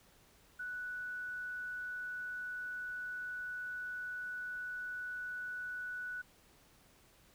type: tone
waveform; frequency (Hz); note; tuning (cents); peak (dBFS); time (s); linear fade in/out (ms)
sine; 1480; F#6; 0; -39; 0.59-6.22; 10
effects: pink hiss -65 dBFS RMS until 7.34 s